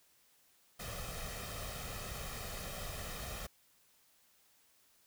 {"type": "noise with comb filter", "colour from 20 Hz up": "pink", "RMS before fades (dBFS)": -43, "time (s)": [0.79, 3.47], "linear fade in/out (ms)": 10, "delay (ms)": 1.6, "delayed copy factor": 0.65, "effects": ["white hiss -69 dBFS RMS until 5.06 s"]}